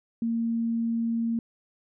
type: tone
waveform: sine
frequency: 230.1 Hz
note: A#3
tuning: 22 cents flat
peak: -24 dBFS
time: 0.22-1.39 s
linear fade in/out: 2 ms
effects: none